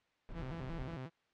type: noise with tremolo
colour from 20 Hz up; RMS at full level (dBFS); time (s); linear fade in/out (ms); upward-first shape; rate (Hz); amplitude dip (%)
brown; -45; 0.29-0.95; 0; sine; 10; 35
type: tone with vibrato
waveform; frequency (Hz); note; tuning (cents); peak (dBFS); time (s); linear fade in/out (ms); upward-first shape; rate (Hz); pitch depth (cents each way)
sawtooth; 146.83; D3; 0; -38; 0.33-1.1; 50; square; 5.5; 220
effects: white hiss -75 dBFS RMS until 1.33 s + low-pass 3000 Hz 12 dB/octave